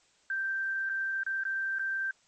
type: tone with dropouts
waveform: sine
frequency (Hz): 1568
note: G6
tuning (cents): 0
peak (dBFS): -29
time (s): 0.3-2.11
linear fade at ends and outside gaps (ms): 2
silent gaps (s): 0.892-0.896 / 1.234-1.264 / 1.436-1.451 / 1.786-1.794
effects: white hiss -66 dBFS RMS until 2.27 s + MP3 32 kbps